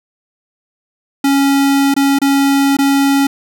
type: tone with dropouts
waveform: square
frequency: 277.2 Hz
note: C#4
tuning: in tune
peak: -10 dBFS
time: 1.24-3.27 s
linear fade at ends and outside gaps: 5 ms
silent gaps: 1.941-1.964 / 2.188-2.216 / 2.769-2.787 s
effects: none